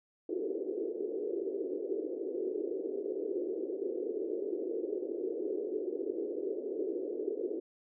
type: band-pass noise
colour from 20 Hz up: pink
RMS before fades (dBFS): -36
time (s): 0.29-7.6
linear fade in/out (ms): 5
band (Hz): 340 to 450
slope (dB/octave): 48
effects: none